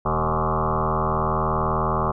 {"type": "tone with frequency modulation", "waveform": "sine", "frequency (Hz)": 619, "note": "D#5", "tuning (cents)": -9, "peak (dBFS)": -19, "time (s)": [0.05, 2.12], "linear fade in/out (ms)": 10, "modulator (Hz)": 79.8, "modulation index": 7.7, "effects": []}